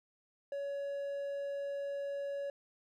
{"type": "tone", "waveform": "triangle", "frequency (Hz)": 562, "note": "C#5", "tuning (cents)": 24, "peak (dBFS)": -34, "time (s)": [0.52, 2.5], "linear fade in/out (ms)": 2, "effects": []}